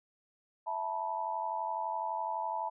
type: chord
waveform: sine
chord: E suspended fourth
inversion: none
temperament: equal with one note detuned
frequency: 659.3 / 880 / 971.9 Hz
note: E5 / A5 / B5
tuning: 0 / 0 / -28 cents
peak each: -40 / -35 / -37 dBFS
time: 0.66-2.7 s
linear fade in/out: 20 ms
effects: none